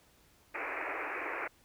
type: band-pass noise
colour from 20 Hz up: white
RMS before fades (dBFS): -38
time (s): 0.54-1.48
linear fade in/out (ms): 10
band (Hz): 290 to 2500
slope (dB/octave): 96
effects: pink hiss -65 dBFS RMS until 1.64 s